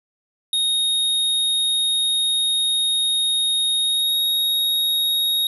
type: tone with pitch glide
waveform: square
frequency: 3729 to 3759 Hz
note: A#7 to A#7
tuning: 0 to +14 cents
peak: -18 dBFS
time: 0.53-5.47 s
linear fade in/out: 2 ms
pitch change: +14 cents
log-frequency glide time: 3.79-4.16 s
effects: none